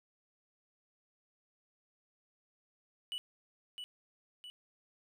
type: tone with echo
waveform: triangle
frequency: 2957 Hz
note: F#7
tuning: 2 cents flat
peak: -35 dBFS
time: 3.12-3.18 s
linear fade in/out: 0 ms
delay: 660 ms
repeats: 2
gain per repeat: -5 dB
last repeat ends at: 4.5 s
effects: none